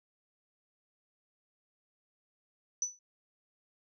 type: tone with exponential decay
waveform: sine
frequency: 5970 Hz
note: F#8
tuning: 15 cents sharp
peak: -26 dBFS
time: 2.82-2.99 s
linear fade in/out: 2 ms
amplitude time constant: 36 ms
effects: none